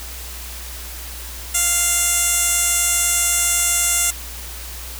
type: tone with band-pass filter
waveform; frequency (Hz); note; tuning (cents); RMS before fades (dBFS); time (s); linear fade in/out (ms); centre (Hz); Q
15% pulse; 696; F5; -6; -18; 1.54-4.11; 10; 9200; 2.9
effects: added 60 Hz sine -33 dBFS peak until 4.99 s + white hiss -34 dBFS RMS until 4.99 s